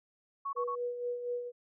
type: tone bursts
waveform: sine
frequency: 1108.7 Hz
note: C#6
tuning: in tune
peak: -33 dBFS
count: 3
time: 0.45-0.755 s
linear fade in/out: 10 ms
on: 81 ms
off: 31 ms
type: tone with tremolo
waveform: sine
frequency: 486.3 Hz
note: B4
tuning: 27 cents flat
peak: -31 dBFS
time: 0.55-1.52 s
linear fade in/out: 50 ms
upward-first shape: sine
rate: 4.2 Hz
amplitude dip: 55%
effects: none